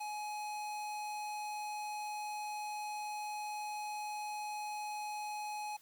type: tone with low-pass filter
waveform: square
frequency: 841 Hz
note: G#5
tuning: 22 cents sharp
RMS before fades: -41 dBFS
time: 0-5.77 s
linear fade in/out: 10 ms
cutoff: 12000 Hz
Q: 0.73
effects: white hiss -64 dBFS RMS until 5.81 s